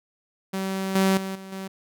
sawtooth tone with level steps, 191.7 Hz, G3, 38 cents flat, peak -22 / -14 / -25 / -34 / -28 dBFS, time 0.53-1.68 s, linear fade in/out 10 ms, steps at 0.95 / 1.17 / 1.35 / 1.52 s, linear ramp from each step 5 ms, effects none

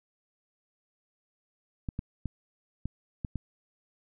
clicks, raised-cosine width 5 ms, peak -20 dBFS, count 6, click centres 1.888 / 1.991 / 2.257 / 2.856 / 3.248 / 3.357 s, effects none

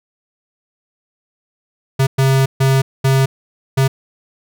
square tone bursts at uneven times, 134.1 Hz, C3, 43 cents sharp, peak -11 dBFS, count 5, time 1.99-2.07 / 2.18-2.46 / 2.6-2.82 / 3.04-3.26 / 3.77-3.88 s, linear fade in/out 10 ms, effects none

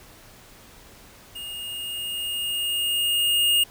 square tone with level ramp, 2843 Hz, F7, 30 cents sharp, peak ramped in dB -34 to -17 dBFS, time 1.35-3.64 s, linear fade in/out 10 ms, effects pink hiss -49 dBFS RMS until 3.7 s

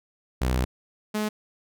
sawtooth tone pair in turn, 63.2 / 212.6 Hz, B1 / G#3, +41 / +41 cents, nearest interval octave + major sixth, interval 2100 cents, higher second, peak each -18 / -21 dBFS, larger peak first, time 0.41-0.65 / 1.14-1.29 s, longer first, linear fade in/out 10 ms, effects none

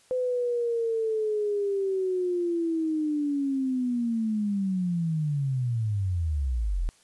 sine linear sweep, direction down, 510 to 37 Hz, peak -24 dBFS, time 0.11-6.89 s, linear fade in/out 0 ms, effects white hiss -60 dBFS RMS until 7.03 s + resampled to 24000 Hz

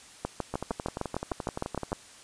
two click trains, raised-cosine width 1 ms, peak -18 / -15 dBFS, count 17 / 12, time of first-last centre 0.54-1.919 / 0.25-1.929 s, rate 11.6 / 6.55 Hz, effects white hiss -51 dBFS RMS until 2.23 s + resampled to 22050 Hz

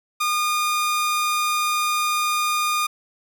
sawtooth tone, 1218 Hz, D#6, 37 cents flat, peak -16 dBFS, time 0.2-2.87 s, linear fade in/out 10 ms, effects none

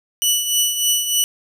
15% pulse tone with tremolo, 2960 Hz, F#7, in tune, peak -6 dBFS, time 0.22-1.24 s, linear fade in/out 0 ms, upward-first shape triangle, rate 3.3 Hz, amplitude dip 65%, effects 8-bit

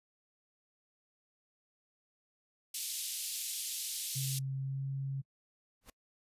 white band-pass noise, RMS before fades -39 dBFS, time 2.74-4.39 s, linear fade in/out 5 ms, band 3000 to 13000 Hz, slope 24 dB/octave
sine tone with pitch glide, 134.5 to 136.22 Hz, C3 to C#3, +48 to -30 cents, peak -34 dBFS, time 4.15-5.22 s, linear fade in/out 20 ms, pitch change +22 cents, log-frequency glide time 4.6-4.84 s
pink noise with exponential growth, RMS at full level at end -45 dBFS, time 5.81-5.9 s, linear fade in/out 5 ms, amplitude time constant 18 ms
effects noise-tail reverb RT60 0.1 s tail -25 dB re dry + resampled to 32000 Hz

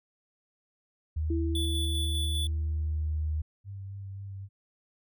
sine tone with pitch glide, 77.78 to 77.15 Hz, D#2 to D#2, 0 to -14 cents, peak -27 dBFS, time 1.16-3.42 s, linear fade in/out 10 ms, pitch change -14 cents, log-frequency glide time 1.57-3.12 s
sine tone with exponential decay, 331.2 Hz, E4, 8 cents sharp, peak -28 dBFS, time 1.3-3.37 s, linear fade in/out 5 ms, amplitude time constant 450 ms
square tone with tremolo, 3456 Hz, A7, 32 cents flat, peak -32 dBFS, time 1.55-2.47 s, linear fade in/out 2 ms, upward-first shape square, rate 5 Hz, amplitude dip 25%
sine tone with vibrato, 98 Hz, G2, in tune, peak -37 dBFS, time 3.64-4.49 s, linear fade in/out 50 ms, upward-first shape sine, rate 3.8 Hz, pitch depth 19 cents each way
effects none

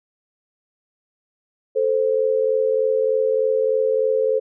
sine tone pair together, 440 / 523.3 Hz, A4 / C5, 0 / 0 cents, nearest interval minor third, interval 300 cents, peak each -19 dBFS, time 1.75-4.4 s, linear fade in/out 20 ms, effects none

